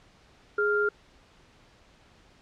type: tone pair together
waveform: sine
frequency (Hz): 415.8 / 1396.9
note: G#4 / F6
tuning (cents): +2 / 0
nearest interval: octave + major sixth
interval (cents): 2098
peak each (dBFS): -25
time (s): 0.58-0.89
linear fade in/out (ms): 5
effects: pink hiss -58 dBFS RMS until 2.41 s + low-pass 5000 Hz 12 dB/octave